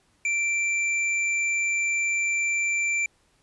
sine tone with tanh clipping, 2349 Hz, D7, in tune, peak -24 dBFS, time 0.25-3.06 s, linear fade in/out 2 ms, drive 16 dB, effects pink hiss -65 dBFS RMS until 3.42 s + resampled to 24000 Hz

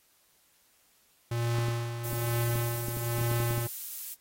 square tone with tremolo, 117.8 Hz, A#2, 19 cents sharp, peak -27 dBFS, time 1.31-3.67 s, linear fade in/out 5 ms, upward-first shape sine, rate 1.1 Hz, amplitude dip 60%
clicks, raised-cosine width 3 ms, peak -25 dBFS, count 12, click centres 1.585 / 1.684 / 2.13 / 2.558 / 2.884 / 2.97 / 3.183 / 3.214 / 3.315 / 3.402 / 3.509 / 3.579 s
violet noise, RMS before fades -37 dBFS, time 2.03-4.15 s, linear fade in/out 20 ms
effects white hiss -66 dBFS RMS until 4.2 s + AAC 48 kbps

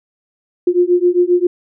sine beating tone pair, 351.2 / 358.7 Hz, F4 / F4, +10 / +46 cents, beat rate 7.5 Hz, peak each -13 dBFS, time 0.67-1.47 s, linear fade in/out 5 ms, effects none

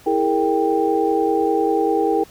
sine tone cluster, 326.8 / 411.9 / 462.1 / 789 Hz, E4 / G#4 / A#4 / G5, -15 / -14 / -15 / +11 cents, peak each -21 dBFS, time 0.06-2.24 s, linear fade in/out 10 ms, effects pink hiss -47 dBFS RMS until 2.3 s

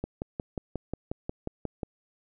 click train, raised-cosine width 2 ms, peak -18 dBFS, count 11, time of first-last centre 0.04-1.832 s, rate 5.58 Hz, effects none

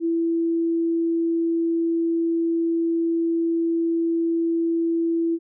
sine tone, 332.8 Hz, E4, 17 cents sharp, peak -19 dBFS, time 0-5.39 s, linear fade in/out 50 ms, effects none

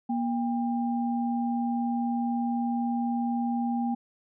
sine tone pair together, 238.1 / 798 Hz, A#3 / G5, +37 / +31 cents, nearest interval octave + major sixth, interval 2094 cents, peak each -26 / -32 dBFS, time 0.09-3.95 s, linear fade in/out 10 ms, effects none

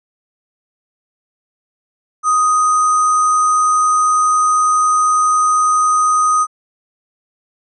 sine tone with sample-and-hold, 1246 Hz, D#6, 2 cents sharp, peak -10 dBFS, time 2.23-6.47 s, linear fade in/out 50 ms, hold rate 7350 Hz, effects resampled to 22050 Hz

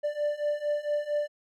triangle beating tone pair, 587.3 / 591.7 Hz, D5 / D5, 0 / +13 cents, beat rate 4.4 Hz, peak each -29 / -27 dBFS, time 0.03-1.28 s, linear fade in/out 20 ms, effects none

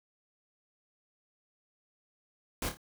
pink noise with echo, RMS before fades -34 dBFS, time 2.62-2.69 s, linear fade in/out 2 ms, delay 27 ms, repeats 3, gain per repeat -7 dB, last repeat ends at 2.771 s, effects none

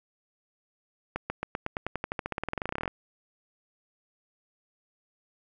accelerating click train, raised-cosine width 0.5 ms, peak -15 dBFS, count 28, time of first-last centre 1.16-2.878 s, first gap 140 ms, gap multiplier 0.93, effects none

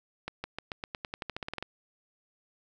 accelerating click train, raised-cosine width 0.3 ms, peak -19 dBFS, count 16, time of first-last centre 0.28-1.626 s, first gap 160 ms, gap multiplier 0.91, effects none

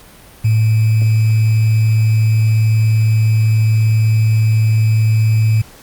sine tone with sample-and-hold, 109.9 Hz, A2, 2 cents flat, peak -9 dBFS, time 0.44-5.62 s, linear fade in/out 10 ms, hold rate 2450 Hz, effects pink hiss -41 dBFS RMS until 5.82 s + Opus 48 kbps

